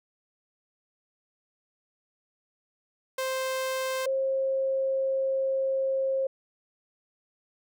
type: tone pair in turn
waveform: sawtooth / sine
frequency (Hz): 523.3 / 534.6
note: C5 / C5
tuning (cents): 0 / +37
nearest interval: unison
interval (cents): 37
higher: second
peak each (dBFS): -24 / -24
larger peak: neither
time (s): 3.18-4.06 / 4.06-6.27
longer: second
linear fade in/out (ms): 5
effects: none